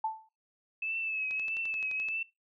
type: tone with exponential decay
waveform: sine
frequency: 880 Hz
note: A5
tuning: in tune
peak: -26 dBFS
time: 0.04-0.29 s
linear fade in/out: 5 ms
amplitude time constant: 54 ms
type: tone with vibrato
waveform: sine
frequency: 2607 Hz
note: E7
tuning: 20 cents flat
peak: -31 dBFS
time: 0.82-2.23 s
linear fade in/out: 5 ms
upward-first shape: triangle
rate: 1.6 Hz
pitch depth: 53 cents each way
type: click train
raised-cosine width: 0.2 ms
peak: -30 dBFS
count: 10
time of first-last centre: 1.31-2.086 s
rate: 11.6 Hz
effects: noise-tail reverb RT60 0.2 s tail -19 dB re dry